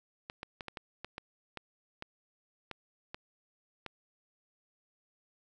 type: clicks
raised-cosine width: 0.3 ms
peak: -24 dBFS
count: 12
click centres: 0.299 / 0.431 / 0.608 / 0.683 / 0.772 / 1.046 / 1.181 / 1.573 / 2.024 / 2.713 / 3.145 / 3.863 s
effects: none